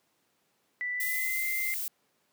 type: tone with pitch glide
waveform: sine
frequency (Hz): 1975.5 to 2087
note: B6 to C7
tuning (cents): 0 to -5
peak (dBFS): -30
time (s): 0.81-1.74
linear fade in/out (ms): 0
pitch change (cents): +95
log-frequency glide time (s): 0.94-1.44
type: noise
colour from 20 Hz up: violet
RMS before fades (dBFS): -34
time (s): 1-1.88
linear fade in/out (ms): 2
effects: pink hiss -72 dBFS RMS until 2.32 s + high-pass 200 Hz 12 dB/octave